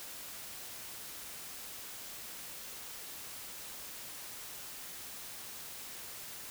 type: silence
effects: white hiss -46 dBFS RMS until 6.5 s